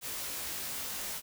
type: noise with comb filter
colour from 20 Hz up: white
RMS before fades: -38 dBFS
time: 0.01-1.22 s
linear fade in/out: 50 ms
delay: 19 ms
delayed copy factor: -1
effects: none